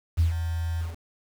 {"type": "tone with ADSR envelope", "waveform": "sine", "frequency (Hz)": 83, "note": "E2", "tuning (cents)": 12, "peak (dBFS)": -15, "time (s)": [0.17, 0.97], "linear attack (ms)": 28, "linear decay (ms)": 120, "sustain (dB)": -10, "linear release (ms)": 160, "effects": ["tanh soft clip ceiling -13 dBFS", "7-bit"]}